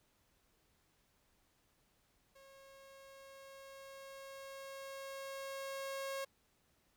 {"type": "tone with level ramp", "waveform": "sawtooth", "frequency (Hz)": 544, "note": "C#5", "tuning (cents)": -33, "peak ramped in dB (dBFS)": [-55, -35], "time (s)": [2.35, 6.25], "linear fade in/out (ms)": 10, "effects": ["pink hiss -75 dBFS RMS until 6.96 s"]}